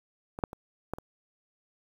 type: clicks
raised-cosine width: 1 ms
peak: -24 / -11 / -27 / -17 / -27 dBFS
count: 5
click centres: 0.389 / 0.438 / 0.531 / 0.936 / 0.985 s
effects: 8-bit